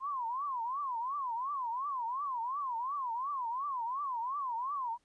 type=tone with vibrato; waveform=sine; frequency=1030 Hz; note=C6; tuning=28 cents flat; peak=-33 dBFS; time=0-4.98 s; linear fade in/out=50 ms; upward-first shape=triangle; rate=2.8 Hz; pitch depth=250 cents each way; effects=pink hiss -75 dBFS RMS until 5.04 s + resampled to 22050 Hz